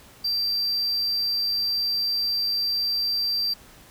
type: tone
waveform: triangle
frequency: 4699 Hz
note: D8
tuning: in tune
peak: -21 dBFS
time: 0.24-3.54 s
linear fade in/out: 10 ms
effects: pink hiss -50 dBFS RMS until 3.9 s